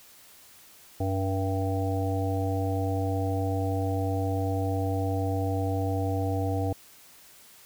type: harmonic tone with a mistuned harmonic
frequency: 95.9 Hz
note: G2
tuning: 37 cents flat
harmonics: 1 / 3 / 5 / 7 / 8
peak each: -27 / -32 / -34 / -35 / -36 dBFS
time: 1-6.73 s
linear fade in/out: 5 ms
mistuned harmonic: 8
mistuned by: +33 cents
effects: white hiss -53 dBFS RMS until 7.65 s